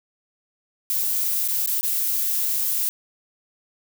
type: noise with dropouts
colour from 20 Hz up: violet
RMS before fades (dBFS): -23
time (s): 0.9-2.89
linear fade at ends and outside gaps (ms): 0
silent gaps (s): 1.477-1.485 / 1.661-1.674 / 1.81-1.831
effects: none